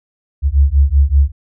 sine beating tone pair, 67.5 / 72.7 Hz, C#2 / D2, -45 / -17 cents, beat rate 5.2 Hz, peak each -11 dBFS, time 0.42-1.32 s, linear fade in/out 50 ms, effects none

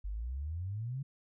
sine exponential sweep, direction up, 47.13 to 141.5 Hz, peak -35 dBFS, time 0.04-1.03 s, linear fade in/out 10 ms, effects none

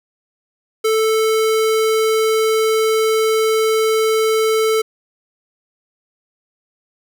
square tone, 440 Hz, A4, in tune, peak -14 dBFS, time 0.84-4.82 s, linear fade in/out 10 ms, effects none

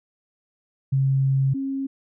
sine tone pair in turn, 135.1 / 270.9 Hz, C#3 / C#4, -44 / -40 cents, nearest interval octave, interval 1204 cents, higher second, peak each -17 / -24 dBFS, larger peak first, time 0.92-1.54 / 1.54-1.87 s, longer first, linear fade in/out 10 ms, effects none

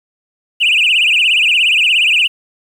sine tone with vibrato, 2691 Hz, E7, 35 cents sharp, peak -7 dBFS, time 0.6-2.28 s, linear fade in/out 20 ms, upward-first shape triangle, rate 17 Hz, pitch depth 230 cents each way, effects tanh soft clip ceiling -6 dBFS + 7-bit

